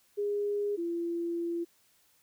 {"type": "tone pair in turn", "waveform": "sine", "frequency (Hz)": [410, 340.3], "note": ["G#4", "F4"], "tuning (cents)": [-22, -45], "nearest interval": "minor third", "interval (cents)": 323, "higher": "first", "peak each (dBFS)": [-28, -30], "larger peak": "first", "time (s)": [[0.17, 0.77], [0.77, 1.65]], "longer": "second", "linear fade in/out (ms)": 20, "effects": ["white hiss -67 dBFS RMS until 2.22 s"]}